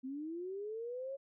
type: linear sweep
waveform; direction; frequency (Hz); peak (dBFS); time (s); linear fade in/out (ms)
sine; up; 253.1 to 554.4; -39; 0.03-1.17; 20
effects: none